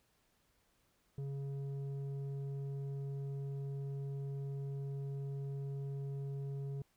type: tone with low-pass filter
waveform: square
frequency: 138.59 Hz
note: C#3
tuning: in tune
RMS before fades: -41 dBFS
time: 1.18-6.82 s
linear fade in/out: 2 ms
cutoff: 330 Hz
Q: 1.3
effects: pink hiss -75 dBFS RMS until 6.96 s